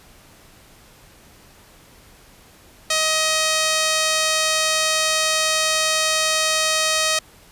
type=tone; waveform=5% pulse; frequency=630 Hz; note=D#5; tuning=21 cents sharp; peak=-6 dBFS; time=2.9-7.19 s; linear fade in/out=5 ms; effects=pink hiss -49 dBFS RMS until 7.51 s + resampled to 32000 Hz